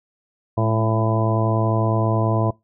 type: harmonic tone with a mistuned harmonic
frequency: 111.2 Hz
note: A2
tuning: 19 cents sharp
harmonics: 1 / 2 / 3 / 4 / 5 / 6 / 7 / 8 / 9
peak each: -19 / -27 / -26 / -29 / -29 / -25 / -34 / -35 / -28 dBFS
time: 0.57-2.51 s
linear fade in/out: 10 ms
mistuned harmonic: 2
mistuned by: -47 cents
effects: noise-tail reverb RT60 0.2 s tail -22 dB re dry